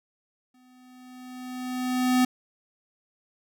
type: tone with exponential growth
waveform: square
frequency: 252.6 Hz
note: B3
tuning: 39 cents sharp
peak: -18 dBFS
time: 0.54-2.25 s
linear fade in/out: 5 ms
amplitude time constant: 370 ms
effects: none